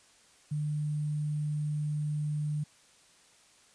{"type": "tone with sample-and-hold", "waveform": "sine", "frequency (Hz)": 150, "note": "D3", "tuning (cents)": 37, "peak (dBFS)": -29, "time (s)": [0.51, 2.64], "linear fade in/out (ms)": 10, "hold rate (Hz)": 8820, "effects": ["white hiss -61 dBFS RMS until 3.74 s", "resampled to 22050 Hz"]}